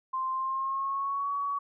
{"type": "tone with pitch glide", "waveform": "sine", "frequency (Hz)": [1046.5, 1128.1], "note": ["C6", "C#6"], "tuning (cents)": [0, 30], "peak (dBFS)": -28, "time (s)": [0.13, 1.59], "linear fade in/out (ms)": 10, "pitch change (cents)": 130, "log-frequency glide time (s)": [0.33, 1.31], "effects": []}